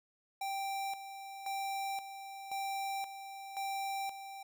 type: tone with tremolo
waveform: square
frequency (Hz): 784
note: G5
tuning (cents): 0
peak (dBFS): -36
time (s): 0.41-4.43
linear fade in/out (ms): 5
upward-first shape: square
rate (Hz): 0.95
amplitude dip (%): 65
effects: none